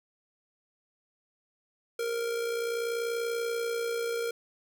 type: tone with amplitude modulation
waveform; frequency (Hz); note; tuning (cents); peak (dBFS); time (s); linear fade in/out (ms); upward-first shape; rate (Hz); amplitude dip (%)
square; 466.2; A#4; 0; -28; 1.99-4.31; 5; sine; 60.5; 45
effects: none